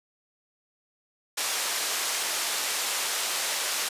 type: band-pass noise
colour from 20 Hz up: white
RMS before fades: -29 dBFS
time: 1.37-3.89 s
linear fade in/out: 10 ms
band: 500 to 8600 Hz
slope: 12 dB/octave
effects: resampled to 32000 Hz